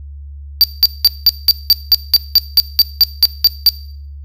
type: tone bursts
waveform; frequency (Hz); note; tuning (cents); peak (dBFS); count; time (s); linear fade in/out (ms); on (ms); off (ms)
square; 4651; D8; -18; -4; 15; 0.61-3.69; 0; 28; 190
effects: noise-tail reverb RT60 0.6 s tail -19 dB re dry + added 71 Hz sine -28 dBFS peak until 4.24 s